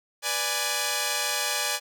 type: chord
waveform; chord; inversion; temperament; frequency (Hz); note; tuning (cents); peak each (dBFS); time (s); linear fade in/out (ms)
5% pulse; G# diminished; first; equal; 493.9 / 587.3 / 830.6; B4 / D5 / G#5; 0 / 0 / 0; -22 / -18 / -16; 0.22-1.8; 50
effects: none